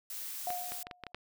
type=noise; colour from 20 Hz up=blue; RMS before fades=-41 dBFS; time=0.1-0.83 s; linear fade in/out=2 ms
type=tone with exponential decay; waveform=sine; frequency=718 Hz; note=F5; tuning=48 cents sharp; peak=-31 dBFS; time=0.47-1.12 s; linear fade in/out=1 ms; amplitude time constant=140 ms
type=clicks; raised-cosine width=0.3 ms; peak=-24 dBFS; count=7; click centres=0.504 / 0.72 / 0.869 / 0.912 / 1.037 / 1.067 / 1.146 s
effects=none